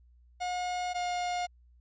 45% pulse tone pair in turn, 720 / 713.4 Hz, F#5 / F5, -47 / +37 cents, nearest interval unison, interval 16 cents, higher first, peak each -31 / -30 dBFS, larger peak second, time 0.4-0.94 / 0.94-1.47 s, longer first, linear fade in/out 20 ms, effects added 60 Hz sine -57 dBFS peak until 1.8 s + resampled to 16000 Hz

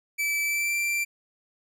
45% pulse tone with pitch glide, 2312 to 2354 Hz, D7 to D7, -28 to +3 cents, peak -24 dBFS, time 0.18-1.05 s, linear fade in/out 20 ms, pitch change +31 cents, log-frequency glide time 0.43-0.76 s, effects none

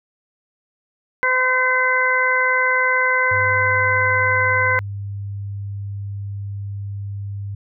harmonic tone, 511 Hz, C5, 41 cents flat, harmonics 1 / 2 / 3 / 4, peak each -24 / -21 / -19 / -19 dBFS, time 1.23-4.79 s, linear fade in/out 0 ms
sine tone, 100 Hz, G2, 35 cents sharp, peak -25 dBFS, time 3.31-7.55 s, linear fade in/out 5 ms
effects none

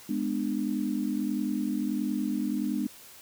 sine chord, G# diminished, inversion none, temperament just, 207.7 / 249.2 / 299 Hz, G#3 / B3 / D4, 0 / +16 / +31 cents, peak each -31 / -31 / -31 dBFS, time 0.09-2.87 s, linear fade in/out 5 ms, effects white hiss -50 dBFS RMS until 3.21 s

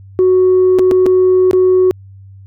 sine tone with dropouts, 370 Hz, F#4, in tune, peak -5 dBFS, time 0.19-1.91 s, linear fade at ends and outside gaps 0 ms, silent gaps 0.787-0.793 / 0.912-0.917 / 1.059-1.064 / 1.511-1.532 s, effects tanh soft clip ceiling -4 dBFS + added 97 Hz sine -34 dBFS peak until 2.46 s

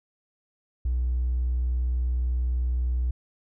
sine tone with hard clipping, 61.74 Hz, B1, in tune, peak -23 dBFS, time 0.85-3.11 s, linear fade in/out 5 ms, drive 1 dB, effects none

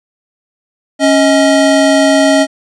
square tone pair together, 276.2 / 631.6 Hz, C#4 / D#5, -6 / +26 cents, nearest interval octave + major second, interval 1432 cents, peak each -10 dBFS, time 0.99-2.47 s, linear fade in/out 50 ms, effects resampled to 22050 Hz

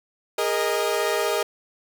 sawtooth chord, Ab suspended second, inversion none, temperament equal with one note detuned, 409.8 / 466.2 / 622.3 Hz, Ab4 / Bb4 / Eb5, -23 / 0 / 0 cents, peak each -22 dBFS, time 0.38-1.43 s, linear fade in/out 5 ms, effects none

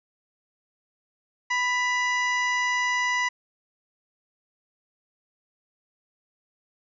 harmonic tone with a mistuned harmonic, 990 Hz, B5, 4 cents sharp, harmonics 1 / 2 / 3 / 4 / 5 / 6 / 7, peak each -27 / -24 / -36 / -42 / -42 / -38 / -47 dBFS, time 1.5-3.29 s, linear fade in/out 10 ms, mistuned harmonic 3, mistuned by -65 cents, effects none

